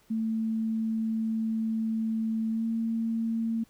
sine tone with pitch glide, 222.5 to 226.7 Hz, A3 to A#3, +20 to -48 cents, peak -26 dBFS, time 0.1-3.64 s, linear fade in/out 10 ms, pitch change +32 cents, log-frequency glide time 2.51-2.65 s, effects pink hiss -63 dBFS RMS until 3.69 s

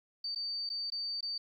sine tone with dropouts, 4600 Hz, D8, 37 cents flat, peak -34 dBFS, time 0.24-1.38 s, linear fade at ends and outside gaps 5 ms, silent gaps 0.349-0.358 / 0.692-0.7 / 0.902-0.92 / 1.208-1.227 s, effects 12-bit

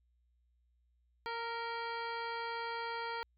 harmonic tone with a mistuned harmonic, 462.9 Hz, A#4, 12 cents flat, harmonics 1 / 2 / 3 / 4 / 5 / 6 / 7 / 9 / 10, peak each -44 / -40 / -44 / -48 / -49 / -60 / -52 / -54 / -54 dBFS, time 1.26-3.23 s, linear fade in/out 0 ms, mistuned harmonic 4, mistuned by +25 cents, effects added 60 Hz sine -70 dBFS peak until 3.37 s

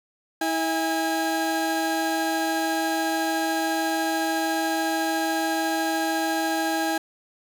30% pulse tone pair together, 323.7 / 816.2 Hz, E4 / G#5, -31 / -30 cents, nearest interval octave + major third, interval 1601 cents, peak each -23 dBFS, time 0.41-6.98 s, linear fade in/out 5 ms, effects none

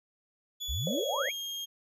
35% pulse tone with pitch glide, 3425 to 3233 Hz, A7 to G#7, -47 to -47 cents, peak -33 dBFS, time 0.6-1.66 s, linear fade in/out 20 ms, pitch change -100 cents, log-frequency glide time 0.81-1.36 s
sine exponential sweep, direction up, 55 to 2547 Hz, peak -31 dBFS, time 0.68-1.32 s, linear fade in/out 20 ms
white band-pass noise, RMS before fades -35 dBFS, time 0.87-1.29 s, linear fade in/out 2 ms, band 510 to 580 Hz, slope 96 dB/octave
effects resampled to 32000 Hz

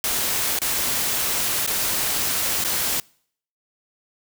white noise with dropouts, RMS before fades -23 dBFS, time 0.04-3 s, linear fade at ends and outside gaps 1 ms, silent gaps 0.589-0.617 / 1.664-1.675 / 2.64-2.647 s, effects noise-tail reverb RT60 0.6 s tail -26 dB re dry

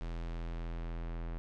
square tone with low-pass filter sweep, 41.93 Hz, E1, 30 cents sharp, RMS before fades -39 dBFS, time 0.01-1.38 s, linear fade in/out 0 ms, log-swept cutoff 4700 to 2100 Hz, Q 0.73, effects none

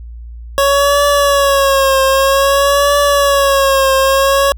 25% pulse tone with vibrato, 554 Hz, C#5, 1 cent flat, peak -5 dBFS, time 0.58-4.52 s, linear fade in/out 0 ms, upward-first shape triangle, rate 0.52 Hz, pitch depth 67 cents each way, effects added 58 Hz sine -27 dBFS peak until 4.57 s

